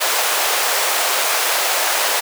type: high-pass noise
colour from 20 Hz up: pink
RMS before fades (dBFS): -18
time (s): 0-2.21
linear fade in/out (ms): 20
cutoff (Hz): 540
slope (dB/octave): 24
effects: none